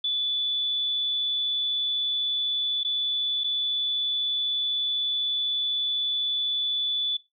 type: tone with dropouts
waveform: sine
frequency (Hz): 3468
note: A7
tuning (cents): -26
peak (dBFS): -23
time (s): 0.04-7.17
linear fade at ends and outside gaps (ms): 5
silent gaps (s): 2.834-2.847 / 3.437-3.442
effects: noise-tail reverb RT60 0.2 s tail -18 dB re dry